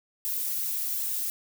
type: noise with flanger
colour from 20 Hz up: violet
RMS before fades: -30 dBFS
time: 0.25-1.3 s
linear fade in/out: 0 ms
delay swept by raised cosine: 1.3 to 6.2 ms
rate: 1.3 Hz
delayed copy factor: -0.65
effects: none